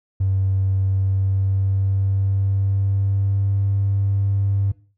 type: tone with pitch glide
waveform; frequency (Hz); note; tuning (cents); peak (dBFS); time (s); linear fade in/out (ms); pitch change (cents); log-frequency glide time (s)
triangle; 96.1 to 98.97; G2 to G2; -34 to +17; -13; 0.2-4.72; 10; +51; 0.82-3.7
effects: noise-tail reverb RT60 0.4 s tail -22 dB re dry + tanh soft clip ceiling -13 dBFS